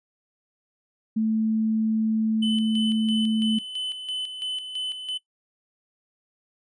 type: tone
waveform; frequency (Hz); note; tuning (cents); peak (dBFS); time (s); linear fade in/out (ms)
sine; 220; A3; 0; -20; 1.16-3.59; 10
type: tone with tremolo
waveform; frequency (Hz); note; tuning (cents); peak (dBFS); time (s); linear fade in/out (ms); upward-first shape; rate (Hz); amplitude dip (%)
triangle; 3022; F#7; +36; -24; 2.42-5.18; 10; square; 3; 55
effects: noise-tail reverb RT60 0.1 s tail -19 dB re dry + resampled to 22050 Hz